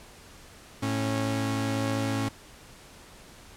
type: tone pair together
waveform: sawtooth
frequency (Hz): 110 / 274.3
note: A2 / C#4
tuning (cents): 0 / -18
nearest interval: octave + major third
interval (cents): 1582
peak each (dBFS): -25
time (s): 0.82-2.29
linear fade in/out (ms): 10
effects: pink hiss -50 dBFS RMS until 3.56 s + low-pass 11000 Hz 12 dB/octave